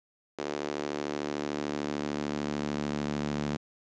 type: tone with high-pass filter sweep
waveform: sawtooth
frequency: 73.42 Hz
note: D2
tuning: in tune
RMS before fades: -33 dBFS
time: 0.38-3.57 s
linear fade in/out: 10 ms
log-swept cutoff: 380 to 190 Hz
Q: 1.8
effects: resampled to 16000 Hz + 10-bit